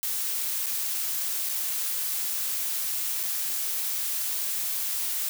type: noise with dropouts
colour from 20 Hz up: blue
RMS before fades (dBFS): -29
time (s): 0.03-5.29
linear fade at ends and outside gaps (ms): 0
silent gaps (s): 0.66-0.666 / 1.49-1.494 / 3.231-3.235
effects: none